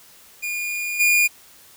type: tone with level steps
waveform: 45% pulse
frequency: 2428 Hz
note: D#7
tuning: 43 cents flat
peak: -24 / -14 dBFS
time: 0.42-1.28 s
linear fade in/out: 20 ms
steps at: 0.99 s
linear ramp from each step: 20 ms
effects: white hiss -49 dBFS RMS until 1.76 s